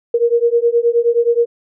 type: beating tone pair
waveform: sine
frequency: 466.2 / 475.7 Hz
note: A#4 / A#4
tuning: 0 / +35 cents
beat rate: 9.5 Hz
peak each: -14 dBFS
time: 0.14-1.46 s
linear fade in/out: 5 ms
effects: none